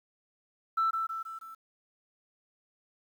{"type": "tone with echo", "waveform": "sine", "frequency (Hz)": 1328, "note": "E6", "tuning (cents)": 12, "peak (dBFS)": -23, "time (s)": [0.77, 0.91], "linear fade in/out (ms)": 10, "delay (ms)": 160, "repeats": 4, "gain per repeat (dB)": -5, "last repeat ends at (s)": 1.55, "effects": ["tanh soft clip ceiling -21 dBFS", "10-bit"]}